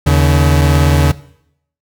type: tone pair together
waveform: 40% pulse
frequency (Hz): 79.3 / 141.3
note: D#2 / C#3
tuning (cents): +33 / +34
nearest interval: minor seventh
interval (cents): 1001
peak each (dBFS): -10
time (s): 0.06-1.12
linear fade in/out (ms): 10
effects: noise-tail reverb RT60 0.7 s tail -18 dB re dry